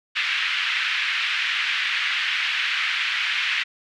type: band-pass noise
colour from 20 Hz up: white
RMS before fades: -24 dBFS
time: 0.15-3.64 s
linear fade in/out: 20 ms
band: 1600 to 3000 Hz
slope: 24 dB/octave
effects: none